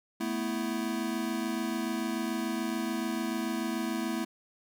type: chord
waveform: square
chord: A suspended second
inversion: none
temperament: equal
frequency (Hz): 220 / 246.9 / 329.6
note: A3 / B3 / E4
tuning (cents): 0 / 0 / 0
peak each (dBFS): -35 / -36 / -35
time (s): 0.2-4.25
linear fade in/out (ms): 10
effects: none